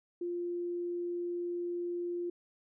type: tone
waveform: sine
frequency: 349.2 Hz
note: F4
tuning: in tune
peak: -33 dBFS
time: 0.21-2.3 s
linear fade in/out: 5 ms
effects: none